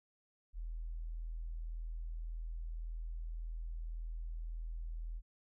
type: tone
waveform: sine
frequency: 40.9 Hz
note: E1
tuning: 13 cents flat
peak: -39 dBFS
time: 0.53-5.22 s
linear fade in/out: 50 ms
effects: none